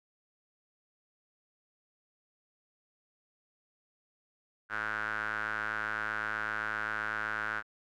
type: tone with band-pass filter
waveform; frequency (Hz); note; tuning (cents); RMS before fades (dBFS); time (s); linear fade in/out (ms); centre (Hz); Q
square; 53.9; A1; -35; -35; 4.69-7.63; 50; 1500; 7.5
effects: none